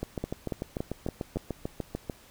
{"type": "two click trains", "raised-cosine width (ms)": 2, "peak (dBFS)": [-18, -17], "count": [15, 5], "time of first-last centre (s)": [[0.03, 2.098], [0.24, 1.37]], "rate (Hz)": [6.77, 3.54], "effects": ["pink hiss -55 dBFS RMS until 2.3 s"]}